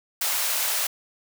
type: high-pass noise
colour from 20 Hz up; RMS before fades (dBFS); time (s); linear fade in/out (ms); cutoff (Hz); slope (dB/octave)
white; -25; 0.21-0.87; 5; 560; 24
effects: none